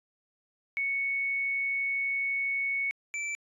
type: tone pair in turn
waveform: sine / square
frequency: 2217 / 2328 Hz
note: C#7 / D7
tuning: 0 / -16 cents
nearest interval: minor second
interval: 84 cents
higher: second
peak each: -27 / -32 dBFS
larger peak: first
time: 0.77-2.91 / 3.14-3.35 s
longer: first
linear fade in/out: 0 ms
effects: resampled to 24000 Hz